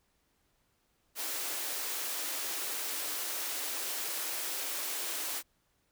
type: high-pass noise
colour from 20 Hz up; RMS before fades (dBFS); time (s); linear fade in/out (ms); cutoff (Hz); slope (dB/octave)
white; -36; 1.15-5.43; 50; 270; 96
effects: pink hiss -74 dBFS RMS until 5.91 s